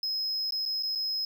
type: tone with dropouts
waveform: triangle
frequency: 5120 Hz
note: D#8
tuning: 49 cents sharp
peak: -27 dBFS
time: 0.03-1.25 s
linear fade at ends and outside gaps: 2 ms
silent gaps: 0.508-0.522 / 0.654-0.66 / 0.826-0.832 / 0.952-0.956 s
effects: none